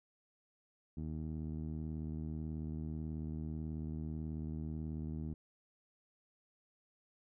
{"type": "tone with low-pass filter", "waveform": "15% pulse", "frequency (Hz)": 78.3, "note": "D#2", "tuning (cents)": 11, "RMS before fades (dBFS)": -41, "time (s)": [0.97, 5.34], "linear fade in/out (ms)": 5, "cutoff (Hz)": 270, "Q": 0.97, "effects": []}